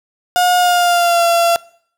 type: tone with pitch glide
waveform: 35% pulse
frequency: 718 to 682 Hz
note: F5 to F5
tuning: +48 to -41 cents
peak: -9 dBFS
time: 0.36-1.56 s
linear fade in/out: 0 ms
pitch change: -89 cents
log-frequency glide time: 0.58-1.25 s
effects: noise-tail reverb RT60 0.6 s tail -22 dB re dry